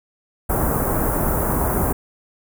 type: band-stop noise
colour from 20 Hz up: pink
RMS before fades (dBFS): -20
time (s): 0.49-1.93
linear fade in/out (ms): 10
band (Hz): 1300 to 11000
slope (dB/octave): 24
effects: none